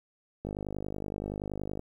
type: click train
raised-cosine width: 2 ms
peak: -22 dBFS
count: 69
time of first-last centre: 0.45-1.794 s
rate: 50.6 Hz
effects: 10-bit